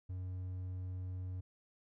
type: tone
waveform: triangle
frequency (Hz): 92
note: F#2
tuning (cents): -9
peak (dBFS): -37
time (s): 0.09-1.41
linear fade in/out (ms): 10
effects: none